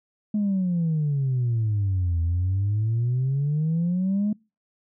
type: exponential two-way sweep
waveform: sine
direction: down then up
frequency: 213.6 to 82.41 to 213.6 Hz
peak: -19 dBFS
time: 0.34-4.33 s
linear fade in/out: 5 ms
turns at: 2.21 s
effects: noise-tail reverb RT60 0.3 s tail -26 dB re dry + tanh soft clip ceiling -18 dBFS